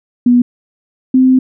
sine tone pair in turn, 244.1 / 258.6 Hz, B3 / C4, -20 / -20 cents, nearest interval minor second, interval 100 cents, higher second, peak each -5 dBFS, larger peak neither, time 0.26-0.42 / 1.14-1.39 s, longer second, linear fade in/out 5 ms, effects none

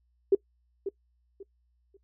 sine tone with echo, 392 Hz, G4, in tune, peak -16 dBFS, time 0.32-0.35 s, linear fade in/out 5 ms, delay 540 ms, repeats 3, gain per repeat -12 dB, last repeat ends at 1.97 s, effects noise-tail reverb RT60 0.1 s tail -22 dB re dry + added 60 Hz sine -67 dBFS peak until 2.03 s

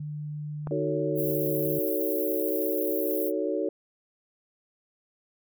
sine tone, 149.4 Hz, D3, 30 cents sharp, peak -32 dBFS, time 0-1.79 s, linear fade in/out 5 ms
click, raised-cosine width 1 ms, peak -22 dBFS, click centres 0.672 s
sine chord, D# half-diminished seventh, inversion none, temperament just, 311.1 / 373.4 / 448 / 560 Hz, D#4 / F#4 / A4 / C#5, 0 / +16 / +31 / +18 cents, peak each -31 dBFS, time 0.71-3.69 s, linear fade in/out 2 ms
white high-pass noise, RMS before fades -34 dBFS, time 1.15-3.32 s, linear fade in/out 50 ms, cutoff 12000 Hz, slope 48 dB/octave
effects none

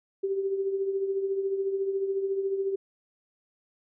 sine tone with tremolo, 390 Hz, G4, 9 cents flat, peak -23 dBFS, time 0.23-2.76 s, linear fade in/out 10 ms, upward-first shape triangle, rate 14 Hz, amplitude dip 60%, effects none

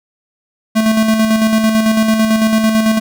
square tone with tremolo, 220 Hz, A3, in tune, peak -9 dBFS, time 0.75-3 s, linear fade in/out 20 ms, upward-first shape square, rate 9 Hz, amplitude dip 40%, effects none

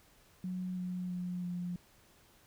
sine tone with pitch steps, 183.2 / 181.1 / 179.02 / 176.96 Hz, F#3 / F#3 / F3 / F3, -17 / -37 / +43 / +23 cents, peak -35 dBFS, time 0.44-1.76 s, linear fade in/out 2 ms, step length 330 ms, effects pink hiss -64 dBFS RMS until 2.46 s

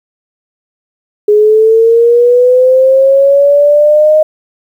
sine linear sweep, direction up, 415.3 to 622.3 Hz, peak -3 dBFS, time 1.28-4.23 s, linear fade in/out 5 ms, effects 7-bit

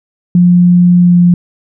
sine tone with pitch glide, 176.9 to 175.48 Hz, F3 to F3, +23 to +9 cents, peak -3 dBFS, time 0.35-1.34 s, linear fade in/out 2 ms, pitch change -14 cents, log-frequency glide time 1-1.17 s, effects none

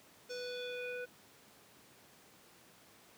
square tone with low-pass filter sweep, 493.9 Hz, B4, in tune, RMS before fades -42 dBFS, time 0.29-1.06 s, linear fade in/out 20 ms, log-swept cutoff 5700 to 1900 Hz, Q 3.9, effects pink hiss -61 dBFS RMS until 3.17 s + high-pass 150 Hz 12 dB/octave

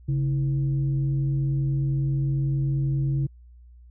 sine tone with frequency modulation, 137.7 Hz, C#3, 11 cents flat, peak -21 dBFS, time 0.08-3.27 s, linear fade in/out 10 ms, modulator 185 Hz, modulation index 0.38, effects added 60 Hz sine -46 dBFS peak until 3.9 s

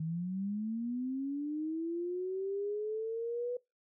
sine linear sweep, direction up, 155.56 to 494.6 Hz, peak -33 dBFS, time 0-3.57 s, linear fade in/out 5 ms, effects noise-tail reverb RT60 0.2 s tail -22 dB re dry

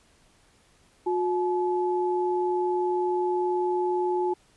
sine tone pair together, 360.5 / 858 Hz, F#4 / A5, -45 / -44 cents, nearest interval octave + minor third, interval 1501 cents, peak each -24 / -28 dBFS, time 1.06-4.34 s, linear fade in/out 10 ms, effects pink hiss -61 dBFS RMS until 4.56 s + resampled to 24000 Hz

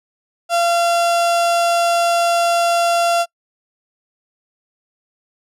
35% pulse tone, 686 Hz, F5, 31 cents flat, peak -12 dBFS, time 0.49-3.26 s, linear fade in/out 50 ms, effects noise-tail reverb RT60 0.1 s tail -26 dB re dry + low-pass 12000 Hz 12 dB/octave

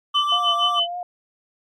triangle tone, 1171 Hz, D6, 5 cents flat, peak -18 dBFS, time 0.14-0.8 s, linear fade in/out 10 ms
sine tone with tremolo, 3028 Hz, F#7, 39 cents sharp, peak -16 dBFS, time 0.14-0.89 s, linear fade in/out 20 ms, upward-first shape sine, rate 6.4 Hz, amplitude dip 100%
sine tone with vibrato, 700 Hz, F5, 4 cents sharp, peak -26 dBFS, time 0.32-1.03 s, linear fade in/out 2 ms, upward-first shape triangle, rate 3.4 Hz, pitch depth 43 cents each way
effects MP3 96 kbps

